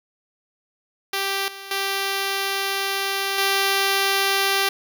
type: tone with level steps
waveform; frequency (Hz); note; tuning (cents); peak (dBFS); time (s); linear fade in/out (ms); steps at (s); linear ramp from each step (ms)
5% pulse; 392; G4; 0; -11 / -24 / -11 / -7; 1.13-4.69; 5; 1.48 / 1.71 / 3.38; 2
effects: none